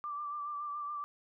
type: tone with vibrato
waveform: sine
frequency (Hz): 1174.7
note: D6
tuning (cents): 0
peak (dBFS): -36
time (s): 0.04-1.04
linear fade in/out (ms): 0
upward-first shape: sine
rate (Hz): 7.1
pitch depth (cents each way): 32
effects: none